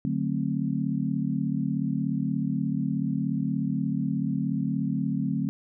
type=chord; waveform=sine; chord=D dominant seventh; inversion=none; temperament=just; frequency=146.83 / 183.54 / 220.2 / 264.3 Hz; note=D3 / F#3 / A3 / C4; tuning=0 / -14 / +2 / +18 cents; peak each=-30 dBFS; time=0.05-5.49 s; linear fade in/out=0 ms; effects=none